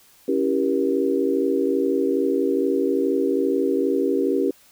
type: chord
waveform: sine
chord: C# diminished seventh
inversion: none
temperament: equal with one note detuned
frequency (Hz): 277.2 / 329.6 / 392 / 476.2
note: C#4 / E4 / G4 / Bb4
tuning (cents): 0 / 0 / 0 / +37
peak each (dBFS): -23 / -26 / -22 / -25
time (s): 0.28-4.51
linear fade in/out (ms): 5
effects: white hiss -54 dBFS RMS until 4.71 s